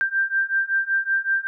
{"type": "beating tone pair", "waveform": "sine", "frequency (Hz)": [1575, 1580.3], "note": ["G6", "G6"], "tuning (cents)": [8, 14], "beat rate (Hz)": 5.3, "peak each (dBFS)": [-23, -22], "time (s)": [0.01, 1.47], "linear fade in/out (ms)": 0, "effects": []}